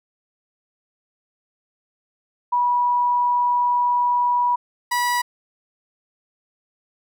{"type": "tone pair in turn", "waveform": ["sine", "30% pulse"], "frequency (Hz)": [974, 974], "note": ["B5", "B5"], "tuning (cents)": [-24, -24], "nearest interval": "unison", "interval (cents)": 0, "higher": "neither", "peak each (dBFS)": -16, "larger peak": "neither", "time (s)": [[2.52, 4.56], [4.91, 5.22]], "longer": "first", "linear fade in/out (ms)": 10, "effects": []}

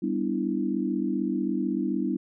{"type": "chord", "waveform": "sine", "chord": "E minor seventh", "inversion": "first", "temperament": "equal", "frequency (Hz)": [196, 246.9, 293.7, 329.6], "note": ["G3", "B3", "D4", "E4"], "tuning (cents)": [0, 0, 0, 0], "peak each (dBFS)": -30, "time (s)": [0.02, 2.17], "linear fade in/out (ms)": 10, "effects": []}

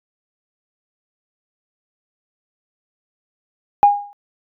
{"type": "tone with exponential decay", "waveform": "sine", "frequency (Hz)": 816, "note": "G#5", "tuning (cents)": -31, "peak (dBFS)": -3, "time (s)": [3.83, 4.13], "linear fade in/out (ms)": 0, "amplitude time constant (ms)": 65, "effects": ["tanh soft clip ceiling 0 dBFS"]}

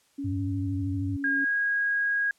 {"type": "tone", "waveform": "sine", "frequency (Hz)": 279.9, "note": "C#4", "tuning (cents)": 17, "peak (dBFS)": -30, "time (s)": [0.18, 1.45], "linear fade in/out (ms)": 10}
{"type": "tone with vibrato", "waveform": "sine", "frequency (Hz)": 98, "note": "G2", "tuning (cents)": 0, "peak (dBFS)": -28, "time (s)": [0.24, 1.17], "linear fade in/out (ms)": 10, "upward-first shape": "sine", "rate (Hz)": 13, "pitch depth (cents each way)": 120}
{"type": "tone with pitch glide", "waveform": "sine", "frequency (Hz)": [1626, 1642], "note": ["G#6", "G#6"], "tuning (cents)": [-37, -20], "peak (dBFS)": -23, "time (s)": [1.24, 2.31], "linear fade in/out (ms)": 2, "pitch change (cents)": 17, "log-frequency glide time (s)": [1.37, 1.48]}
{"effects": ["white hiss -65 dBFS RMS until 2.38 s", "low-pass 10000 Hz 12 dB/octave"]}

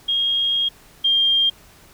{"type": "tone pair in turn", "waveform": "sine", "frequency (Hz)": [3256, 3202], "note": ["G#7", "G7"], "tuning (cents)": [-35, 36], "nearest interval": "unison", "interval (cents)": 29, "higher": "first", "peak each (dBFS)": [-17, -14], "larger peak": "second", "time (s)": [[0.08, 0.69], [1.04, 1.5]], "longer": "first", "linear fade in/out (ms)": 10, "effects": ["pink hiss -49 dBFS RMS until 1.93 s"]}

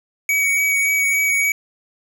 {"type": "tone with vibrato", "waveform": "square", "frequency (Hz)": 2258, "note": "C#7", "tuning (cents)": 31, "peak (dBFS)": -16, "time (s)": [0.29, 1.52], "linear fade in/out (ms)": 2, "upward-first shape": "sine", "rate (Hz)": 3.5, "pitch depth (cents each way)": 14, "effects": ["7-bit"]}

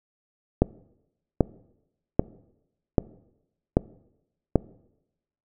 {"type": "click train", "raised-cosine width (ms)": 2, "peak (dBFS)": -3, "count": 6, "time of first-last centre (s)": [0.62, 4.557], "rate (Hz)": 1.27, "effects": ["noise-tail reverb RT60 0.9 s tail -22 dB re dry"]}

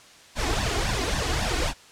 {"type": "noise with flanger", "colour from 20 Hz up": "pink", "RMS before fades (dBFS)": -25, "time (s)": [0.35, 1.74], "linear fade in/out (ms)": 50, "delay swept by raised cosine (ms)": [1.1, 2.8], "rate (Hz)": 3.7, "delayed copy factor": 0.85, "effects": ["white hiss -50 dBFS RMS until 1.91 s", "low-pass 7000 Hz 12 dB/octave"]}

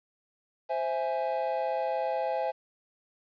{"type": "chord", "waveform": "triangle", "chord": "C augmented", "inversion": "none", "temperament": "equal", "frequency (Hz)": [523.3, 659.3, 830.6], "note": ["C5", "E5", "G#5"], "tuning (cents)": [0, 0, 0], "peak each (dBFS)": -30, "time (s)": [0.69, 2.52], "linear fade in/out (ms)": 20, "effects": ["resampled to 11025 Hz", "10-bit"]}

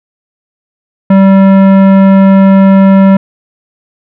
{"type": "tone with tanh clipping", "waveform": "sine", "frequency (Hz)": 193.7, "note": "G3", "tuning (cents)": -20, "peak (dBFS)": -3, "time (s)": [1.1, 3.17], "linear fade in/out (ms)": 5, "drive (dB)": 16, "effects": []}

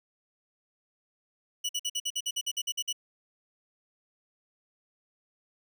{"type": "tone bursts", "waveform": "25% pulse", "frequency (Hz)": 2946, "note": "F#7", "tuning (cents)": -8, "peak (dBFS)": -25, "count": 13, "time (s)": [1.64, 2.928], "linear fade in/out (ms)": 10, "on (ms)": 52, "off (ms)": 51, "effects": []}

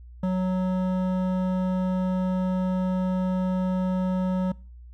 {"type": "tone with hard clipping", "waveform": "sine", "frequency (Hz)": 185, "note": "F#3", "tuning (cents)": 0, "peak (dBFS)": -24, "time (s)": [0.23, 4.52], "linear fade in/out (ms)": 5, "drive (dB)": 12, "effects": ["noise-tail reverb RT60 0.4 s tail -24 dB re dry", "added 60 Hz sine -42 dBFS peak until 4.93 s"]}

